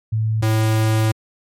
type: tone pair in turn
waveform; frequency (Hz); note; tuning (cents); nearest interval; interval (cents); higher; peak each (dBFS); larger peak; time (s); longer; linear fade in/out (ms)
sine / square; 110 / 110; A2 / A2; 0 / 0; unison; 0; neither; -16 / -15; second; 0.12-0.42 / 0.42-1.12; second; 10
effects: MP3 64 kbps